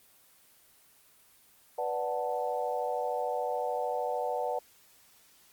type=chord; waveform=sine; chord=B minor seventh; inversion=none; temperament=equal; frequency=493.9 / 587.3 / 740 / 880 Hz; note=B4 / D5 / F#5 / A5; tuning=0 / 0 / 0 / 0 cents; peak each=-34 / -35 / -34 / -37 dBFS; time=1.78-4.59 s; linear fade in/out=5 ms; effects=white hiss -61 dBFS RMS until 5.52 s + Opus 24 kbps